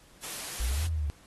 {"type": "high-pass noise", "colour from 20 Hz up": "white", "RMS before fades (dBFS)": -38, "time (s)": [0.22, 0.88], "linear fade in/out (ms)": 20, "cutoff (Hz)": 100, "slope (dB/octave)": 48}
{"type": "exponential two-way sweep", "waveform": "sine", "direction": "up then down", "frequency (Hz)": [54.2, 84.6, 70.5], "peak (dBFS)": -27, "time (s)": [0.6, 1.1], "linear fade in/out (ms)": 0, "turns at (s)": 0.86}
{"effects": ["pink hiss -58 dBFS RMS until 1.26 s", "AAC 32 kbps"]}